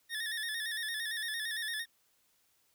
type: tone with vibrato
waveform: 25% pulse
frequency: 1789 Hz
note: A6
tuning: 28 cents sharp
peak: -31 dBFS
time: 0.09-1.86 s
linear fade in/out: 50 ms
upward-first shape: square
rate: 8.8 Hz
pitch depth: 59 cents each way
effects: white hiss -72 dBFS RMS until 2.74 s